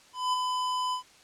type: tone with ADSR envelope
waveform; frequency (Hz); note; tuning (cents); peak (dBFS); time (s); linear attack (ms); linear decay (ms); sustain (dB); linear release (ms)
square; 1006; B5; +32; -24; 0.13-1.03; 200; 17; -4; 100
effects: white hiss -56 dBFS RMS until 1.23 s + low-pass 7000 Hz 12 dB/octave